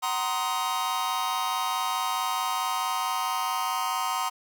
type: chord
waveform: 45% pulse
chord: C half-diminished seventh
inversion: second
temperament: just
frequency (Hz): 753.5 / 941.9 / 1046.5 / 1255.8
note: Gb5 / Bb5 / C6 / Eb6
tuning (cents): +31 / +18 / 0 / +16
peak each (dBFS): -33 / -31 / -31 / -32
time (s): 0.02-4.3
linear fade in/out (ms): 20
effects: none